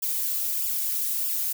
violet noise with flanger, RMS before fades -27 dBFS, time 0.02-1.53 s, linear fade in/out 10 ms, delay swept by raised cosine 0.48 to 5.28 ms, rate 1.6 Hz, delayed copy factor -0.9, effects none

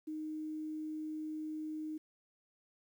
sine tone with quantisation, 310 Hz, D#4, 6 cents flat, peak -38 dBFS, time 0.07-1.98 s, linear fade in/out 10 ms, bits 11, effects none

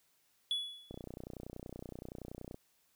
triangle tone with exponential decay, 3400 Hz, G#7, 40 cents sharp, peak -28 dBFS, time 0.51-1.02 s, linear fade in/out 1 ms, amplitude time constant 110 ms
click train, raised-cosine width 2 ms, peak -31 dBFS, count 51, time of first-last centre 0.91-2.544 s, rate 30.6 Hz
effects white hiss -73 dBFS RMS until 2.95 s

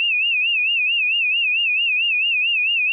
sine tone with vibrato, 2637 Hz, E7, in tune, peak -16 dBFS, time 0-2.92 s, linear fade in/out 0 ms, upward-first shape sine, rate 4.5 Hz, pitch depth 130 cents each way, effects none

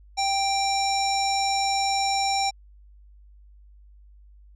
square tone with low-pass filter, 786 Hz, G5, 4 cents sharp, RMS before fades -24 dBFS, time 0.17-2.51 s, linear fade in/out 20 ms, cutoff 6200 Hz, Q 7.7, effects added 50 Hz sine -48 dBFS peak until 4.55 s

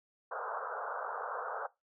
white band-pass noise, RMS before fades -39 dBFS, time 0.31-1.67 s, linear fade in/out 10 ms, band 440 to 1500 Hz, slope 96 dB/octave, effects noise-tail reverb RT60 0.2 s tail -19 dB re dry

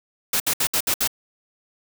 white noise bursts, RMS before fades -21 dBFS, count 6, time 0.33-1.076 s, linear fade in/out 5 ms, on 71 ms, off 64 ms, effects none

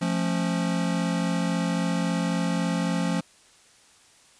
square chord, F augmented, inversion none, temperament just, 174.61 / 218.3 / 272.8 Hz, F3 / A3 / C#4, 0 / -13 / -28 cents, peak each -26 / -31 / -31 dBFS, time 0.01-3.21 s, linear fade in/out 10 ms, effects white hiss -56 dBFS RMS until 4.39 s + resampled to 22050 Hz

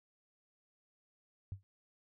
sine tone with exponential decay, 97.1 Hz, G2, 16 cents flat, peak -35 dBFS, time 1.52-1.63 s, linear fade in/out 0 ms, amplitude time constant 23 ms, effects none

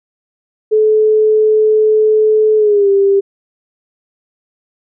sine tone with pitch glide, 431.5 to 395.7 Hz, A4 to G4, -34 to +16 cents, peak -7 dBFS, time 0.71-3.21 s, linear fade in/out 20 ms, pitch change -150 cents, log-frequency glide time 2.57-2.89 s, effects none

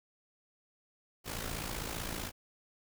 pink noise with amplitude modulation, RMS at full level -36 dBFS, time 1.24-2.32 s, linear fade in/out 50 ms, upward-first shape sine, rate 55.5 Hz, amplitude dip 65%, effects none

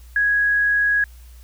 sine tone, 1661.2 Hz, G#6, in tune, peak -15 dBFS, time 0.16-1.04 s, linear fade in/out 2 ms, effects added 60 Hz sine -40 dBFS peak until 1.43 s + white hiss -54 dBFS RMS until 1.43 s

